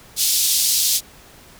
pink band-pass noise, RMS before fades -18 dBFS, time 0.16-1.01 s, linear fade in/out 50 ms, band 3900 to 16000 Hz, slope 24 dB/octave, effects pink hiss -46 dBFS RMS until 1.59 s

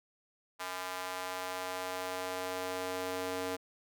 square tone with high-pass filter sweep, 92.1 Hz, F#2, 7 cents flat, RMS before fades -38 dBFS, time 0.59-3.57 s, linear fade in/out 20 ms, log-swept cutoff 950 to 410 Hz, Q 1.3, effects none

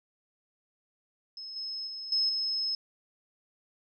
sine tone with level steps, 5180 Hz, E8, 31 cents flat, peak -39 / -34 / -37 / -24 / -28 dBFS, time 1.37-2.75 s, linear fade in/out 2 ms, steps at 1.56 / 1.87 / 2.12 / 2.29 s, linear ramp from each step 2 ms, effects none

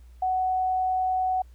sine tone, 745 Hz, F#5, 12 cents sharp, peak -22 dBFS, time 0.22-1.42 s, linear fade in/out 5 ms, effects added 60 Hz sine -46 dBFS peak until 1.54 s + pink hiss -66 dBFS RMS until 1.54 s

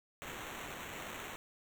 blue noise with sample-and-hold, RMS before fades -45 dBFS, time 0.22-1.36 s, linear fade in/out 0 ms, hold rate 4900 Hz, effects none

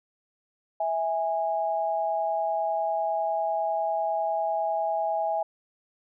sine tone pair together, 654 / 824 Hz, E5 / G#5, -14 / -14 cents, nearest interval major third, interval 400 cents, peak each -27 / -27 dBFS, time 0.8-5.43 s, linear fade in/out 5 ms, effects none

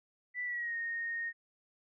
sine tone with pitch glide, 1975.5 to 1853.9 Hz, B6 to A#6, 0 to -10 cents, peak -34 dBFS, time 0.34-1.33 s, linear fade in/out 50 ms, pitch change -110 cents, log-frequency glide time 0.44-0.75 s, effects none

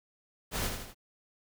pink noise with echo, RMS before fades -33 dBFS, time 0.51-0.71 s, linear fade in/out 50 ms, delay 79 ms, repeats 3, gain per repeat -5 dB, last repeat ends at 0.947 s, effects none

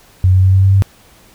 sine tone with pitch steps, 92.5 / 93.52 / 94.55 / 95.6 / 96.65 / 97.72 Hz, F#2 / F#2 / F#2 / G2 / G2 / G2, 0 / +19 / +38 / -43 / -24 / -5 cents, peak -6 dBFS, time 0.24-0.822 s, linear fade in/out 0 ms, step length 97 ms, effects pink hiss -46 dBFS RMS until 1.34 s

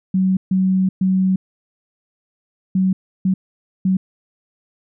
sine tone bursts at uneven times, 188.1 Hz, F#3, 29 cents sharp, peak -13 dBFS, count 6, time 0.14-0.37 / 0.51-0.89 / 1.01-1.36 / 2.75-2.93 / 3.25-3.34 / 3.85-3.97 s, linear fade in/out 5 ms, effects none

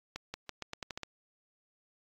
accelerating click train, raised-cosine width 0.2 ms, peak -21 dBFS, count 9, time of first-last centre 0.16-1.033 s, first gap 180 ms, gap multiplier 0.85, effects AAC 48 kbps

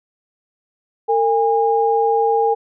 sine tone pair together, 453.9 / 815 Hz, A#4 / G#5, -46 / -33 cents, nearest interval minor seventh, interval 1013 cents, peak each -16 / -16 dBFS, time 1.08-2.55 s, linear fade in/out 20 ms, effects none

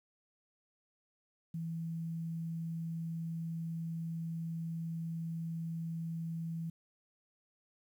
sine tone with quantisation, 164.81 Hz, E3, in tune, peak -36 dBFS, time 1.54-6.7 s, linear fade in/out 5 ms, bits 11, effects none

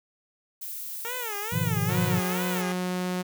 violet noise, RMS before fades -36 dBFS, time 0.61-2.62 s, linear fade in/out 10 ms
10% pulse tone with vibrato, 452.3 Hz, A4, 48 cents sharp, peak -24 dBFS, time 1.05-2.72 s, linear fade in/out 0 ms, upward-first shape sine, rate 2.3 Hz, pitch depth 190 cents each way
triangle chord, F half-diminished seventh, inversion first, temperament equal, 103.83 / 123.47 / 155.56 / 174.61 Hz, Ab2 / Cb3 / Eb3 / F3, 0 / 0 / 0 / 0 cents, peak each -28 dBFS, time 1.52-2.2 s, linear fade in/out 10 ms
sawtooth tone, 181.5 Hz, F#3, 33 cents flat, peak -23 dBFS, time 1.88-3.23 s, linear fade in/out 20 ms
effects none

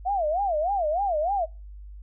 sine tone with vibrato, 698.5 Hz, F5, in tune, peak -22 dBFS, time 0.05-1.46 s, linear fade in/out 20 ms, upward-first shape sine, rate 3.3 Hz, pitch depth 270 cents each way, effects noise-tail reverb RT60 0.3 s tail -26 dB re dry + added 50 Hz sine -39 dBFS peak until 2.02 s

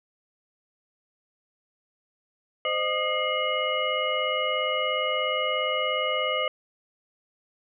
sine tone cluster, 517 / 614 / 1226 / 2124 / 2919 Hz, C5 / D#5 / D#6 / C7 / F#7, -21 / -23 / -26 / +25 / -24 cents, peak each -30 dBFS, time 2.65-6.48 s, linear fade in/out 2 ms, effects none

